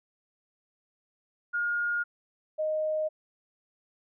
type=tone pair in turn; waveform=sine; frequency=1424 / 620.5 Hz; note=F6 / D#5; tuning=+33 / -5 cents; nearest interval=octave + major second; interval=1438 cents; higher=first; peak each=-26 dBFS; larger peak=neither; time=1.53-2.04 / 2.58-3.09 s; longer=neither; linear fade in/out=20 ms; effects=none